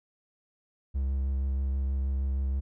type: tone with vibrato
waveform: triangle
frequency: 67.3 Hz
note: C2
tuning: 49 cents sharp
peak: -24 dBFS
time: 0.94-2.61 s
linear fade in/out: 20 ms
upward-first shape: sine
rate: 6.3 Hz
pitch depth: 18 cents each way
effects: none